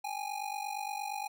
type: ring-modulated tone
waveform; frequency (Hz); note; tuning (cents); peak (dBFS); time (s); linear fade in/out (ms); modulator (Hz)
square; 820; G#5; -22; -33; 0.04-1.28; 5; 24.3
effects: none